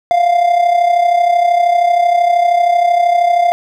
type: tone with amplitude modulation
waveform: triangle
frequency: 698 Hz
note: F5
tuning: 1 cent flat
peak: -4 dBFS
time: 0.11-3.52 s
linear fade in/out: 0 ms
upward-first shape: sine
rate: 32.9 Hz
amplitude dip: 60%
effects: none